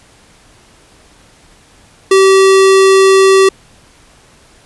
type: tone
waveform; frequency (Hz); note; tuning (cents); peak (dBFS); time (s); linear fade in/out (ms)
square; 385.2; G4; -30; -5; 2.11-3.49; 5
effects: pink hiss -45 dBFS RMS until 4.65 s + resampled to 24000 Hz